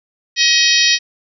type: harmonic tone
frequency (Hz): 633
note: D#5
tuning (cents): +30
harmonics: 3 / 4 / 5 / 6 / 7 / 8 / 9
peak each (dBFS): -18 / -18 / -18 / -18 / -18 / -18 / -18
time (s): 0.36-0.99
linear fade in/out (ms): 50
effects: none